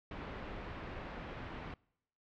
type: low-pass noise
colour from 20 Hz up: pink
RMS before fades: -45 dBFS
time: 0.11-1.74 s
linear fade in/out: 2 ms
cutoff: 2400 Hz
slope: 12 dB/octave
effects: noise-tail reverb RT60 0.8 s tail -26 dB re dry + low-pass 4000 Hz 12 dB/octave